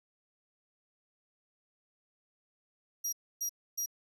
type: tone bursts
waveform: 30% pulse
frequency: 5720 Hz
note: F8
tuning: 41 cents sharp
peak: -28 dBFS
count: 3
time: 3.04-3.861 s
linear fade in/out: 10 ms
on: 87 ms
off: 280 ms
effects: none